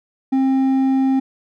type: tone with hard clipping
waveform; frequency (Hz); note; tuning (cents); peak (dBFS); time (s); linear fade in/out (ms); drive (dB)
sine; 266; C4; +29; -15; 0.32-1.2; 10; 5
effects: none